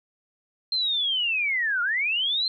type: linear two-way sweep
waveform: sine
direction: down then up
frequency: 4186 to 1379 to 4186 Hz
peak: -22 dBFS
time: 0.72-2.48 s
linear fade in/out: 2 ms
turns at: 1.82 s
effects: none